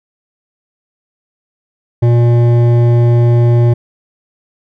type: tone with hard clipping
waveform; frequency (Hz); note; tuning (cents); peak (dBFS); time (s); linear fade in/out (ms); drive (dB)
triangle; 119.1; A#2; +38; -8; 2.02-3.74; 10; 15
effects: none